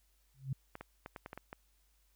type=tone with exponential growth; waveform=sine; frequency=134.1 Hz; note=C3; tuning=43 cents sharp; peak=-30 dBFS; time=0.34-0.53 s; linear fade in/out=5 ms; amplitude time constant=40 ms
type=clicks; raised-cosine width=0.5 ms; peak=-29 dBFS; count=8; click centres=0.754 / 0.81 / 1.061 / 1.162 / 1.261 / 1.331 / 1.376 / 1.529 s
effects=added 50 Hz sine -70 dBFS peak until 2.15 s + white hiss -75 dBFS RMS until 2.15 s